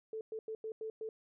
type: tone bursts at uneven times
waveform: sine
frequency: 440 Hz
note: A4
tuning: in tune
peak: -38 dBFS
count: 6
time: 0.13-0.21 / 0.32-0.39 / 0.48-0.55 / 0.64-0.72 / 0.81-0.9 / 1.01-1.09 s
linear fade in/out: 2 ms
effects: none